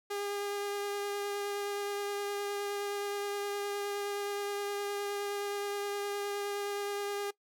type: tone with vibrato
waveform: sawtooth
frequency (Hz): 405.6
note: G#4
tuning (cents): -41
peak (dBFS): -30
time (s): 0.1-7.31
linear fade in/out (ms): 10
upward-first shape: sine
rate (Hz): 9.6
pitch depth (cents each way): 10
effects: noise-tail reverb RT60 0.1 s tail -20 dB re dry